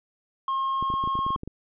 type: tone with pitch glide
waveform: triangle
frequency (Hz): 1073 to 1079.2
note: C6 to C#6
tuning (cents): +43 to -47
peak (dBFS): -22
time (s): 0.48-1.36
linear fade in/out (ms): 2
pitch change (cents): +10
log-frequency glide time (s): 0.59-1.05
type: clicks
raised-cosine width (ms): 3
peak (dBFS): -22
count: 12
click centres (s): 0.826 / 0.902 / 0.939 / 1.039 / 1.075 / 1.154 / 1.19 / 1.265 / 1.305 / 1.361 / 1.434 / 1.476
effects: resampled to 8000 Hz